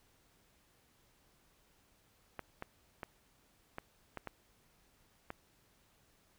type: clicks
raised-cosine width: 0.5 ms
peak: -26 dBFS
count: 7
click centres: 2.393 / 2.624 / 3.032 / 3.784 / 4.173 / 4.273 / 5.304 s
effects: pink hiss -70 dBFS RMS until 6.38 s